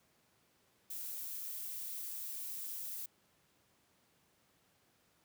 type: noise with high-pass filter sweep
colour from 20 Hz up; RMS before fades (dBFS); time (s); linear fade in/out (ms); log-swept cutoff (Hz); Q
violet; -43; 0.9-3.06; 5; 580 to 300; 6.9
effects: pink hiss -72 dBFS RMS until 5.24 s + high-pass 100 Hz 12 dB/octave